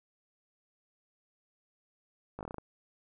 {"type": "slowing click train", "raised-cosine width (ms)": 1, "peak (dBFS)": -26, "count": 8, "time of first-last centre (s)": [2.39, 2.583], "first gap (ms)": 18, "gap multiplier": 1.14, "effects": []}